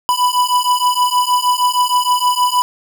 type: beating tone pair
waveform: square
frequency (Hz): 987.8 / 994.2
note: B5 / B5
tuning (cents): 0 / +11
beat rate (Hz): 6.4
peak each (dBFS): -16 / -16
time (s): 0.09-2.62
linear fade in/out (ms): 0
effects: none